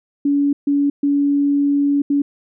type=tone bursts at uneven times; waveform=sine; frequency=284.4 Hz; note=C#4; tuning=45 cents sharp; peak=-13 dBFS; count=4; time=0.25-0.53 / 0.67-0.9 / 1.03-2.02 / 2.1-2.22 s; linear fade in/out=5 ms; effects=none